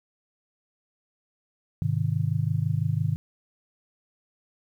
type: chord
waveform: sine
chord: Ab major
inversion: none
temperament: just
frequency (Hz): 103.83 / 129.78 / 155.74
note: Ab2 / C3 / Eb3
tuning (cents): 0 / -14 / +2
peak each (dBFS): -27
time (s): 1.82-3.16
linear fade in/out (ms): 0
effects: 10-bit